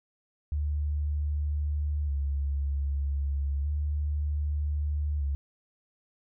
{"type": "tone with vibrato", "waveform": "sine", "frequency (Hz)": 72, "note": "D2", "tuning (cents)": -34, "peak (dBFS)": -26, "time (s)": [0.52, 5.35], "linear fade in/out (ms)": 0, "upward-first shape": "square", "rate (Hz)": 0.32, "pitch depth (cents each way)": 45, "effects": []}